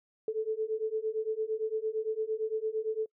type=beating tone pair; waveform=sine; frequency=433.1 / 441.9 Hz; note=A4 / A4; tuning=-27 / +7 cents; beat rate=8.8 Hz; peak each=-33 / -32 dBFS; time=0.28-3.06 s; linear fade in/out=2 ms; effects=noise-tail reverb RT60 0.1 s tail -26 dB re dry